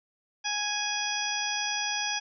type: harmonic tone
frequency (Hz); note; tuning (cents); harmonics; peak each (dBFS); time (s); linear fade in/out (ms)
830.6; G#5; 0; 1 / 2 / 3 / 4 / 6 / 7; -35 / -35 / -35 / -35 / -35 / -35; 0.44-2.2; 20
effects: none